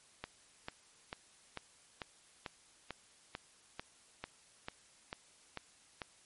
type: click train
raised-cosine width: 0.3 ms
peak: -24 dBFS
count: 14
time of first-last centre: 0.24-6.018 s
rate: 2.25 Hz
effects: white hiss -64 dBFS RMS until 6.25 s + MP3 48 kbps